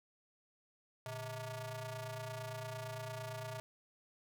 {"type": "ring-modulated tone", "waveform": "sawtooth", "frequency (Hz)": 261.6, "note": "C4", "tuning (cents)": 0, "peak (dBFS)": -35, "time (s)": [1.06, 3.6], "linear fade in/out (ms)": 0, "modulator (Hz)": 378, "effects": []}